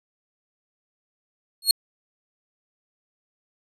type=tone with exponential growth; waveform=sawtooth; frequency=4304 Hz; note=C8; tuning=48 cents sharp; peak=-6 dBFS; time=1.62-1.71 s; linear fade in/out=2 ms; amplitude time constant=18 ms; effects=resampled to 32000 Hz